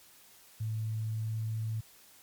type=tone with pitch glide; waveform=sine; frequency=110 to 110.77 Hz; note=A2 to A2; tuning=0 to +12 cents; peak=-31 dBFS; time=0.6-1.81 s; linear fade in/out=10 ms; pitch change=+12 cents; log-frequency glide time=1-1.48 s; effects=white hiss -58 dBFS RMS until 2.22 s + MP3 96 kbps